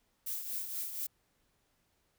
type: noise with tremolo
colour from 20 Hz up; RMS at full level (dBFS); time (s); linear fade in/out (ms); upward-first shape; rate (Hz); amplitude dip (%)
violet; -36; 0.26-1.07; 10; triangle; 4.2; 60
effects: pink hiss -75 dBFS RMS until 2.18 s